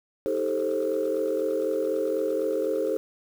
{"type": "chord", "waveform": "sine", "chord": "A half-diminished seventh", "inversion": "second", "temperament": "just", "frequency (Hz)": [316.8, 396, 440, 528], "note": ["Eb4", "G4", "A4", "C5"], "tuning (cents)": [31, 18, 0, 16], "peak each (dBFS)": [-31, -29, -27, -27], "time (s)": [0.26, 2.97], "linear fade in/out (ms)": 0, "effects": ["tanh soft clip ceiling -17 dBFS", "8-bit"]}